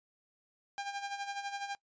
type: tone with tremolo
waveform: sawtooth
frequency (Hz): 801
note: G5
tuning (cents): +37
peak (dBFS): -31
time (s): 0.78-1.75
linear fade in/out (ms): 0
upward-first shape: sine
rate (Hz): 12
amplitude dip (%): 65
effects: noise-tail reverb RT60 0.1 s tail -22 dB re dry + resampled to 16000 Hz